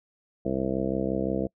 harmonic tone with a mistuned harmonic, 65.8 Hz, C2, 10 cents sharp, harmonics 1 / 2 / 3 / 4 / 5 / 6 / 7 / 8 / 9 / 10, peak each -40 / -37 / -31 / -34 / -31 / -39 / -32 / -33 / -41 / -36 dBFS, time 0.45-1.47 s, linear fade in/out 5 ms, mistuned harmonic 1, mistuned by +16 cents, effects noise-tail reverb RT60 0.1 s tail -26 dB re dry

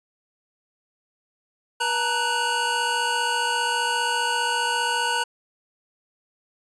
square tone cluster, 483.5 / 880 / 935 / 1488 / 2906 Hz, B4 / A5 / A#5 / F#6 / F#7, -37 / 0 / +5 / +9 / -32 cents, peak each -34 / -33 / -26 / -27 / -30 dBFS, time 1.8-5.24 s, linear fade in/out 10 ms, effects resampled to 22050 Hz

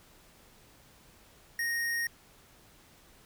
square tone, 1863 Hz, A#6, 2 cents flat, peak -30 dBFS, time 1.59-2.07 s, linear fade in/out 2 ms, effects pink hiss -59 dBFS RMS until 3.25 s

